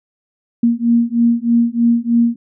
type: beating tone pair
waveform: sine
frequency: 233.1 / 236.3 Hz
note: A#3 / A#3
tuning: 0 / +24 cents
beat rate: 3.2 Hz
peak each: -14 dBFS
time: 0.63-2.36 s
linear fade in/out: 5 ms
effects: none